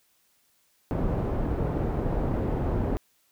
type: low-pass noise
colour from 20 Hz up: pink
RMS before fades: -27 dBFS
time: 0.91-2.97 s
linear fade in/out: 0 ms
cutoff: 610 Hz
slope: 12 dB/octave
effects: white hiss -67 dBFS RMS until 3.31 s